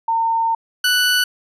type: tone pair in turn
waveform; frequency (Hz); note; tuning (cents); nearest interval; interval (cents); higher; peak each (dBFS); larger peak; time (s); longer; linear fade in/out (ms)
sine / 20% pulse; 910 / 1484.5; A#5 / F#6; -42 / +5; minor sixth; 847; second; -15 / -9; second; 0.08-0.55 / 0.84-1.24; first; 5
effects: resampled to 32000 Hz